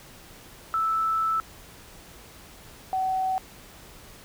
sine tone pair in turn, 1316 / 755 Hz, E6 / F#5, -3 / +35 cents, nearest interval minor seventh, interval 962 cents, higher first, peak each -22 / -23 dBFS, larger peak first, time 0.74-1.4 / 2.93-3.38 s, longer first, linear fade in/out 0 ms, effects pink hiss -48 dBFS RMS until 4.24 s

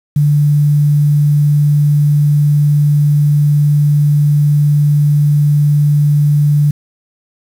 sine tone with quantisation, 146.83 Hz, D3, in tune, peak -7 dBFS, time 0.16-6.71 s, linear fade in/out 5 ms, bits 6, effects none

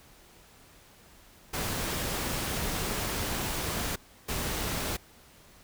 pink noise bursts at uneven times, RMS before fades -32 dBFS, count 2, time 1.53-3.96 / 4.28-4.97 s, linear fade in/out 10 ms, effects pink hiss -56 dBFS RMS until 5.63 s

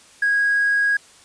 sine tone with hard clipping, 1647 Hz, G#6, 15 cents flat, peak -16 dBFS, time 0.22-0.97 s, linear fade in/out 5 ms, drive 1 dB, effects white hiss -49 dBFS RMS until 1.24 s + resampled to 22050 Hz

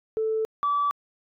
sine tone pair in turn, 440 / 1153.1 Hz, A4 / D6, 0 / -32 cents, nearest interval octave + perfect fourth, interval 1668 cents, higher second, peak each -22 / -20 dBFS, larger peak second, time 0.17-0.45 / 0.63-0.91 s, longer neither, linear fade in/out 0 ms, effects tanh soft clip ceiling -17 dBFS

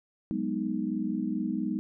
sine chord, G# minor seventh, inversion third, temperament equal, 185 / 207.7 / 246.9 / 311.1 Hz, F#3 / G#3 / B3 / D#4, 0 / 0 / 0 / 0 cents, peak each -36 / -32 / -33 / -33 dBFS, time 0.31-1.79 s, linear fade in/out 0 ms, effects none

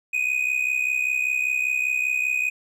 triangle tone with amplitude modulation, 2494 Hz, D#7, 3 cents sharp, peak -16 dBFS, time 0.13-2.5 s, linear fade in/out 10 ms, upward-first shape sine, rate 65.1 Hz, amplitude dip 75%, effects none

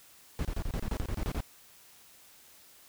brown noise bursts, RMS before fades -32 dBFS, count 12, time 0.39-1.405 s, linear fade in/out 0 ms, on 58 ms, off 29 ms, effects white hiss -57 dBFS RMS until 2.88 s

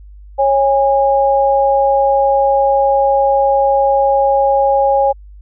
sine tone pair together, 550 / 818.4 Hz, C#5 / G#5, -14 / -26 cents, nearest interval perfect fifth, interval 688 cents, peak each -12 dBFS, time 0.38-5.13 s, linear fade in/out 20 ms, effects added 50 Hz sine -34 dBFS peak until 5.41 s

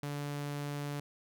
sawtooth tone, 144.6 Hz, D3, 27 cents flat, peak -32 dBFS, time 0.03-1 s, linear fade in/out 2 ms, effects none

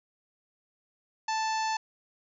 harmonic tone, 880 Hz, A5, in tune, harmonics 1 / 2 / 3 / 4 / 5 / 6 / 7 / 8, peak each -28 / -37 / -40 / -47 / -40 / -44 / -43 / -48 dBFS, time 1.28-1.77 s, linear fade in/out 5 ms, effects none

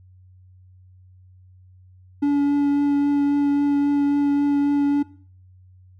triangle tone with vibrato, 285.7 Hz, D4, 48 cents flat, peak -14 dBFS, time 2.22-5.03 s, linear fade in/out 10 ms, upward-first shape triangle, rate 3.7 Hz, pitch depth 11 cents each way, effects noise-tail reverb RT60 0.5 s tail -20 dB re dry + added 92 Hz sine -47 dBFS peak until 5.99 s

